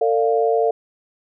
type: chord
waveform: sine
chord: D minor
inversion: second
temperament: equal with one note detuned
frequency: 451.1 / 587.3 / 698.5 Hz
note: A4 / D5 / F5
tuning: +43 / 0 / 0 cents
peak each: -17 / -23 / -20 dBFS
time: 0.01-0.71 s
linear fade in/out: 5 ms
effects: none